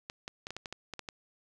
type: clicks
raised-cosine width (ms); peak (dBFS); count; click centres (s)
0.2; -22; 10; 0.099 / 0.279 / 0.469 / 0.506 / 0.566 / 0.658 / 0.726 / 0.937 / 0.993 / 1.088
effects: none